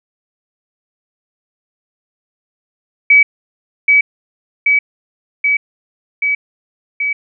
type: tone with echo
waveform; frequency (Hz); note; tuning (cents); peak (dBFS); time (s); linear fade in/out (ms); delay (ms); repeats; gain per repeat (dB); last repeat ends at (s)
sine; 2281; C#7; +49; -4; 3.1-3.23; 5; 780; 5; -2; 7.13
effects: none